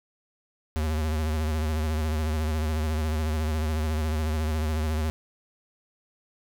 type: tone with vibrato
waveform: square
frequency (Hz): 77.78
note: D#2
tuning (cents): 0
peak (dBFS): -25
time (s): 0.76-5.1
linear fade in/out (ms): 0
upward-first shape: sine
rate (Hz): 14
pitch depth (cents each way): 57
effects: none